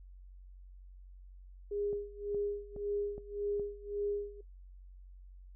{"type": "tone with tremolo", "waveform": "sine", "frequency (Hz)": 408.9, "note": "G#4", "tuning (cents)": -27, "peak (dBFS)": -31, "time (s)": [1.71, 4.41], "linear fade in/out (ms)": 5, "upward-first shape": "sine", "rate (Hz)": 1.8, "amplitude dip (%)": 90}
{"type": "click train", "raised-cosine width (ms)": 2, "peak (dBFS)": -33, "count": 5, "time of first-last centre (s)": [1.93, 3.597], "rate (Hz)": 2.4}
{"effects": ["noise-tail reverb RT60 0.1 s tail -18 dB re dry", "added 46 Hz sine -50 dBFS peak until 5.55 s"]}